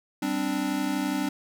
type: chord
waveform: square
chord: G suspended fourth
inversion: none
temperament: equal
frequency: 196 / 261.6 / 293.7 Hz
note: G3 / C4 / D4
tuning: 0 / 0 / 0 cents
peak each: -33 / -31 / -29 dBFS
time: 0.22-1.29 s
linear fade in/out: 5 ms
effects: none